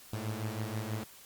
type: beating tone pair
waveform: sawtooth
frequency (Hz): 106.2 / 112.4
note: G#2 / A2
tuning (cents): +39 / +37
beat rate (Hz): 6.2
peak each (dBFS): -33 / -34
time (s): 0.13-1.04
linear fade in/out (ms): 5
effects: white hiss -54 dBFS RMS until 1.25 s + Opus 48 kbps